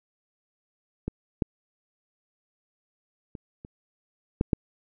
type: clicks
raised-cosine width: 3 ms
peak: -16 / -10 / -25 / -28 / -9 / -8 dBFS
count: 6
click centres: 1.08 / 1.422 / 3.352 / 3.649 / 4.411 / 4.532 s
effects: none